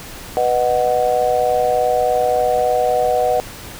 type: chord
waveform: sine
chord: B major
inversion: none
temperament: just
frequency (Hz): 493.9 / 617.4 / 740.8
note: B4 / D#5 / F#5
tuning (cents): 0 / -14 / +2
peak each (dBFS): -18 / -19 / -17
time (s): 0.37-3.4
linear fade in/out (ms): 0
effects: pink hiss -34 dBFS RMS until 3.79 s